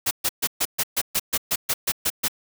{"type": "noise bursts", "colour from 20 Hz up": "white", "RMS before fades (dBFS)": -22, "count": 13, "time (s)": [0.06, 2.283], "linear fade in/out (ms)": 10, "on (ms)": 51, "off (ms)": 130, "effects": []}